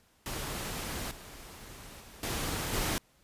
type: noise with level steps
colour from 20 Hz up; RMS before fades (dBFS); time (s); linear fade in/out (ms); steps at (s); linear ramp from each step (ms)
pink; -37 / -48 / -51 / -34 / -31; 0.26-2.98; 0; 1.11 / 2 / 2.23 / 2.73; 2
effects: pink hiss -66 dBFS RMS until 3.23 s + resampled to 32000 Hz